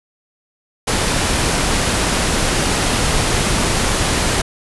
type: low-pass noise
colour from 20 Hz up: pink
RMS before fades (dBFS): -17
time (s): 0.87-4.42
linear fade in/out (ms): 10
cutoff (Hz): 11000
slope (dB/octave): 96
effects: none